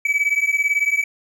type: beating tone pair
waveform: triangle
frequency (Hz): 2279 / 2297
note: C#7 / D7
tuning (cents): +47 / -39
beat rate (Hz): 18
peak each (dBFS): -18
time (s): 0.05-1.04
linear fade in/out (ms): 5
effects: none